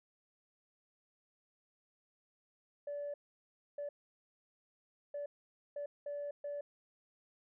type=tone bursts at uneven times; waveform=sine; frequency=578 Hz; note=D5; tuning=28 cents flat; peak=-37 dBFS; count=6; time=2.87-3.14 / 3.78-3.89 / 5.14-5.26 / 5.76-5.86 / 6.06-6.31 / 6.44-6.61 s; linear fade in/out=5 ms; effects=tanh soft clip ceiling -35 dBFS